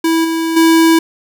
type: tone with level steps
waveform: square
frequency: 327.1 Hz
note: E4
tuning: 13 cents flat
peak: -11 / -15 / -7 dBFS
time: 0.04-0.99 s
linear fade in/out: 5 ms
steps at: 0.24 / 0.56 s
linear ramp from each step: 10 ms
effects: none